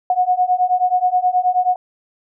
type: beating tone pair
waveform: sine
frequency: 724 / 733.4 Hz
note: F#5 / F#5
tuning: -38 / -15 cents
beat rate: 9.4 Hz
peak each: -17 / -16 dBFS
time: 0.1-1.76 s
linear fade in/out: 2 ms
effects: none